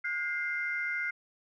sine tone cluster, 1438 / 1592 / 2092 Hz, F#6 / G6 / C7, -50 / +26 / -1 cents, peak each -34 / -40 / -32 dBFS, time 0.04-1.11 s, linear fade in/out 10 ms, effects tanh soft clip ceiling -21 dBFS

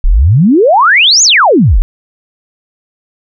sine exponential two-way sweep, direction up then down, 30.09 to 7070 to 30.09 Hz, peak -3 dBFS, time 0.04-1.82 s, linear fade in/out 0 ms, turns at 1.23 s, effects none

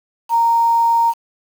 sine tone with quantisation, 927 Hz, A#5, 10 cents flat, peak -11 dBFS, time 0.29-1.14 s, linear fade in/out 50 ms, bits 6, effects none

